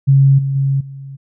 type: tone with level steps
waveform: sine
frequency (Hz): 136.9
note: C#3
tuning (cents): -21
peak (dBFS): -6 / -15 / -12 / -28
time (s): 0.07-1.17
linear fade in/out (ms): 20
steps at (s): 0.38 / 0.55 / 0.8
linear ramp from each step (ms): 10
effects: none